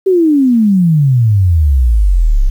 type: exponential sweep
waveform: sine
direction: down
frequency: 392 to 30.9 Hz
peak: -6 dBFS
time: 0.06-2.5 s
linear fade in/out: 10 ms
effects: 7-bit